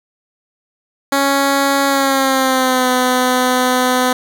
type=tone with pitch glide; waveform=10% pulse; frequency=277.2 to 252.7 Hz; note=C#4 to B3; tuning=0 to +40 cents; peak=-4 dBFS; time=1.12-4.13 s; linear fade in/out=5 ms; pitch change=-160 cents; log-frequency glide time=1.87-2.89 s; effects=none